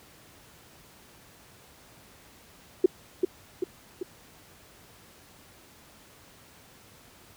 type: tone with echo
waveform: sine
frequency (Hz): 365.5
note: F#4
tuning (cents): -21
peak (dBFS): -13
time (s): 2.84-2.86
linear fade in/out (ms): 5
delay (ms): 390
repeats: 3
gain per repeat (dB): -5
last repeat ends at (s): 4.03
effects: pink hiss -54 dBFS RMS until 7.36 s + high-pass 60 Hz 12 dB/octave